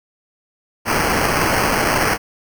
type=noise with sample-and-hold; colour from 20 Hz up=white; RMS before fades=-17 dBFS; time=0.85-2.18 s; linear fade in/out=50 ms; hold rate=3675 Hz; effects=none